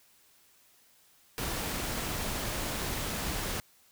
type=noise; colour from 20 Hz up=pink; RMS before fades=-34 dBFS; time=1.38-3.6 s; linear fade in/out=0 ms; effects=white hiss -63 dBFS RMS until 3.91 s